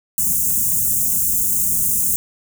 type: band-stop noise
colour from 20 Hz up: white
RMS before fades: -18 dBFS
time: 0.18-2.16 s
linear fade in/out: 0 ms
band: 240 to 6700 Hz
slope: 48 dB/octave
effects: none